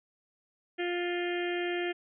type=harmonic tone; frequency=351.3 Hz; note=F4; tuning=10 cents sharp; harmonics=1 / 2 / 4 / 5 / 6 / 7 / 8 / 9; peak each=-31 / -39 / -45 / -39 / -41 / -43 / -45 / -45 dBFS; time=0.78-1.93 s; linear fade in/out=20 ms; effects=none